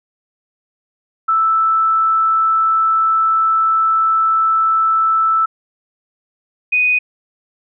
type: tone pair in turn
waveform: sine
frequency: 1318.5 / 2489 Hz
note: E6 / D#7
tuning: 0 / 0 cents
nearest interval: major seventh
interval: 1100 cents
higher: second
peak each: -11 dBFS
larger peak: neither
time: 1.28-5.46 / 6.72-6.99 s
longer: first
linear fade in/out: 10 ms
effects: none